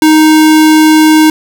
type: tone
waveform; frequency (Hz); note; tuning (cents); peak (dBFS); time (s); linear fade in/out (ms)
square; 311.6; D#4; +3; -3; 0.02-1.3; 2
effects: none